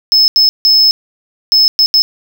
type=tone bursts at uneven times; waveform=triangle; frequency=5210 Hz; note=E8; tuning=21 cents flat; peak=-4 dBFS; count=6; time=0.12-0.28 / 0.36-0.49 / 0.65-0.91 / 1.52-1.68 / 1.79-1.86 / 1.94-2.02 s; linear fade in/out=0 ms; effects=none